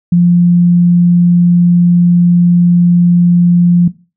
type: tone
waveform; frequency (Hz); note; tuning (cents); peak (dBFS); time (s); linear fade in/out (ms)
sine; 174.61; F3; 0; -4; 0.12-3.88; 5
effects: noise-tail reverb RT60 0.3 s tail -17 dB re dry